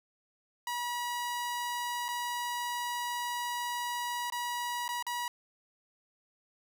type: tone with dropouts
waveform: sawtooth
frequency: 966 Hz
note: B5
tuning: 39 cents flat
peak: -29 dBFS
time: 0.67-5.28 s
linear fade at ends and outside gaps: 2 ms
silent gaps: 2.083-2.087 / 4.301-4.322 / 4.88-4.889 / 5.026-5.066 s
effects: none